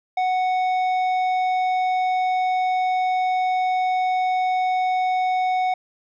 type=tone with tanh clipping; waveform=sine; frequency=740 Hz; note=F#5; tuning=in tune; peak=-20 dBFS; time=0.17-5.74 s; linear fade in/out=5 ms; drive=9 dB; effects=none